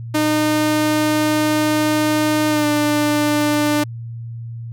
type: tone with pitch glide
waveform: sawtooth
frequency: 305.6 to 297.4 Hz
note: D#4 to D4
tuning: -31 to +22 cents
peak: -11 dBFS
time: 0.14-3.84 s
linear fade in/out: 10 ms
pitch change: -47 cents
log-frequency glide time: 2.49-2.67 s
effects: added 116 Hz sine -27 dBFS peak until 4.72 s